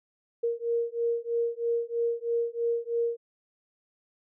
sine beating tone pair, 466.2 / 469.3 Hz, A#4 / A#4, 0 / +12 cents, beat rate 3.1 Hz, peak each -29 dBFS, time 0.43-3.17 s, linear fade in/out 10 ms, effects none

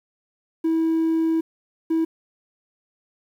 triangle tone bursts at uneven times, 324.7 Hz, E4, 26 cents flat, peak -15 dBFS, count 2, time 0.64-1.41 / 1.9-2.05 s, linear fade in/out 10 ms, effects tanh soft clip ceiling -13 dBFS + 9-bit

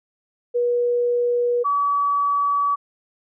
sine tone pair in turn, 483.2 / 1142 Hz, B4 / D6, -38 / -49 cents, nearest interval octave + minor third, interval 1489 cents, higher second, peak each -17 dBFS, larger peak neither, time 0.54-1.64 / 1.64-2.76 s, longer second, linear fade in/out 20 ms, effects none

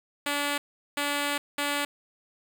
5% pulse tone bursts at uneven times, 288 Hz, D4, 34 cents flat, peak -15 dBFS, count 3, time 0.26-0.58 / 0.97-1.38 / 1.58-1.85 s, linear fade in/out 5 ms, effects none

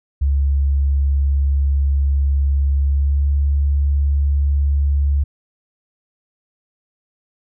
sine tone with pitch glide, 69.6 to 70.82 Hz, C#2 to C#2, +8 to +38 cents, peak -13 dBFS, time 0.21-5.24 s, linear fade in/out 10 ms, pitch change +30 cents, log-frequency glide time 2.84-3.27 s, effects none

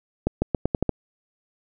accelerating click train, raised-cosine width 2 ms, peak -7 dBFS, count 7, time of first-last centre 0.27-0.893 s, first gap 150 ms, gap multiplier 0.85, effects none

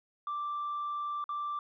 sine tone with dropouts, 1174.7 Hz, D6, in tune, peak -31 dBFS, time 0.27-1.59 s, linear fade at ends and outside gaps 2 ms, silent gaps 1.241-1.291 s, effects tanh soft clip ceiling -30 dBFS

